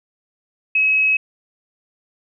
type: tone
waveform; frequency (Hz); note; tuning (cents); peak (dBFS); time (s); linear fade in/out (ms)
sine; 2561; D#7; +49; -13; 0.75-1.17; 5
effects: none